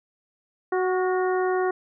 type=harmonic tone with a mistuned harmonic; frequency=370 Hz; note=F#4; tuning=in tune; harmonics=1 / 2 / 3 / 4 / 5; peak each=-22 / -28 / -32 / -34 / -36 dBFS; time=0.72-1.71 s; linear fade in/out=5 ms; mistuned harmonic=4; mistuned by=-42 cents; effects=none